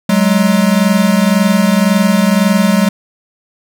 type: tone pair together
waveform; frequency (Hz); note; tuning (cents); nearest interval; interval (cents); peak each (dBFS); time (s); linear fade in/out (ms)
square; 188.12 / 210; F#3 / G#3; +29 / +19; major second; 190; -12; 0.09-2.89; 5
effects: none